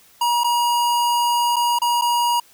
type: tone with dropouts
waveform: square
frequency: 955 Hz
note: A#5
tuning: 42 cents sharp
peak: -17 dBFS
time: 0.21-2.4 s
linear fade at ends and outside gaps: 5 ms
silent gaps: 0.436-0.443 / 1.56-1.564 / 1.788-1.817 / 2.013-2.019 s
effects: white hiss -52 dBFS RMS until 2.53 s